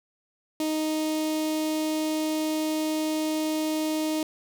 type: tone with notch filter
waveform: sawtooth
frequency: 311.1 Hz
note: D#4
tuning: in tune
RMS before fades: -27 dBFS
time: 0.6-4.23 s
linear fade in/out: 2 ms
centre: 1500 Hz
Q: 0.88
effects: none